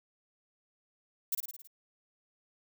violet noise with echo, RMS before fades -30 dBFS, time 1.32-1.35 s, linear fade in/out 5 ms, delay 54 ms, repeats 6, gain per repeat -4 dB, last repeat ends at 1.674 s, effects none

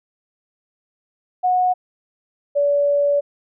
sine tone pair in turn, 731 / 573.6 Hz, F#5 / D5, -21 / -41 cents, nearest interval major third, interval 420 cents, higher first, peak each -14 dBFS, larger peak neither, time 1.43-1.74 / 2.55-3.21 s, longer second, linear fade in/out 20 ms, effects none

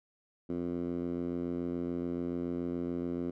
10% pulse tone with band-pass filter, 87 Hz, F2, 6 cents flat, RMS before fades -35 dBFS, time 0.49-3.31 s, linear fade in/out 10 ms, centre 280 Hz, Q 1.9, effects none

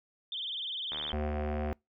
sine tone with vibrato, 3332 Hz, G#7, 5 cents sharp, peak -34 dBFS, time 0.32-1.12 s, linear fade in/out 2 ms, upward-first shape sine, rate 20 Hz, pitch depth 160 cents each way
click train, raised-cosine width 0.5 ms, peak -27 dBFS, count 62, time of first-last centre 0.92-1.727 s, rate 75.6 Hz
harmonic tone, 74.8 Hz, D2, 32 cents sharp, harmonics 1 / 3 / 5 / 7 / 9 / 10, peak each -33 / -38 / -40 / -41 / -43 / -43 dBFS, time 1.13-1.73 s, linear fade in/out 0 ms
effects noise-tail reverb RT60 0.2 s tail -26 dB re dry

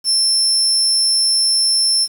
35% pulse tone, 5350 Hz, E8, 25 cents sharp, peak -10 dBFS, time 0.04-2.08 s, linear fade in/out 50 ms, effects 7-bit

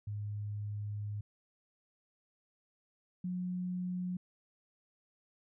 sine tone pair in turn, 103.83 / 180.86 Hz, G#2 / F#3, 0 / -39 cents, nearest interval minor seventh, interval 961 cents, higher second, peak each -36 / -34 dBFS, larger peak second, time 0.07-1.21 / 3.24-4.17 s, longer first, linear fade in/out 5 ms, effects none

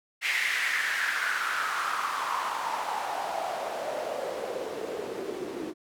white noise with band-pass filter sweep, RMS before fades -31 dBFS, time 0.21-5.74 s, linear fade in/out 50 ms, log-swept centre 2200 to 330 Hz, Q 4.6, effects none

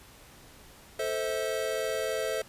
square chord, A minor, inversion none, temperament equal with one note detuned, 440 / 523.3 / 645.7 Hz, A4 / C5 / E5, 0 / 0 / -36 cents, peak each -34 dBFS, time 0.99-2.42 s, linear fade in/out 5 ms, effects pink hiss -53 dBFS RMS until 2.48 s + resampled to 32000 Hz

